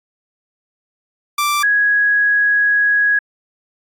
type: tone pair in turn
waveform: sawtooth / sine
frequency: 1174 / 1663.4 Hz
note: D6 / G#6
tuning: -1 / +2 cents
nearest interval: tritone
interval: 603 cents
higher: second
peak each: -11 dBFS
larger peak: neither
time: 1.38-1.63 / 1.63-3.19 s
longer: second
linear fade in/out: 5 ms
effects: AAC 64 kbps